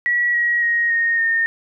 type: tone with pitch steps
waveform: sine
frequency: 1930 / 1904.5 / 1879.4 / 1854.6 / 1830.1 Hz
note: B6 / A#6 / A#6 / A#6 / A#6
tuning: -40 / +37 / +14 / -9 / -32 cents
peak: -15 dBFS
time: 0.06-1.46 s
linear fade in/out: 0 ms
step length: 280 ms
effects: none